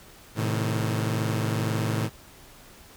sawtooth chord, A diminished, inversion none, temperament just, 110 / 132 / 158.4 Hz, A2 / C3 / Eb3, 0 / +16 / +31 cents, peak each -22 / -28 / -27 dBFS, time 0.35-2.1 s, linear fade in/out 50 ms, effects pink hiss -50 dBFS RMS until 2.96 s

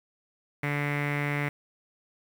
sawtooth tone with low-pass filter, 145 Hz, D3, 22 cents flat, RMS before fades -29 dBFS, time 0.63-1.49 s, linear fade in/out 5 ms, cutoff 2100 Hz, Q 6.5, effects 8-bit

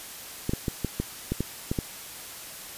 clicks, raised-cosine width 3 ms, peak -13 dBFS, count 9, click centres 0.494 / 0.535 / 0.682 / 0.847 / 1 / 1.32 / 1.406 / 1.715 / 1.788 s, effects white hiss -41 dBFS RMS until 2.77 s + resampled to 32000 Hz

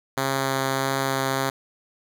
5% pulse tone with vibrato, 134.8 Hz, C#3, 48 cents flat, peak -11 dBFS, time 0.17-1.5 s, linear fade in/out 5 ms, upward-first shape sine, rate 1.6 Hz, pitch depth 9 cents each way, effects none

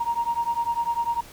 sine beating tone pair, 932.3 / 942.3 Hz, A#5 / A#5, 0 / +18 cents, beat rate 10 Hz, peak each -25 dBFS, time 0-1.21 s, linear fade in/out 10 ms, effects tanh soft clip ceiling -15 dBFS + pink hiss -46 dBFS RMS until 1.32 s

